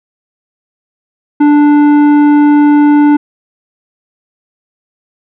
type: tone with tanh clipping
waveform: sine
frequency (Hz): 293.7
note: D4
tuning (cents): 0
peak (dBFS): -5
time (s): 1.4-3.17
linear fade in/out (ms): 10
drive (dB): 11
effects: none